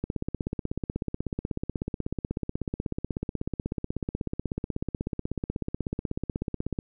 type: click train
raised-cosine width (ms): 3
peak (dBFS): -16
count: 111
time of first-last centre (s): 0.04-6.788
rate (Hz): 16.3
effects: none